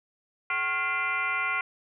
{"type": "tone with frequency modulation", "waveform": "sine", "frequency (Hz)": 1734, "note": "A6", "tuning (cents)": -26, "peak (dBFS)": -25, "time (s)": [0.5, 1.61], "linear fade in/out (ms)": 2, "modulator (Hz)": 325, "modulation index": 2.3, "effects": []}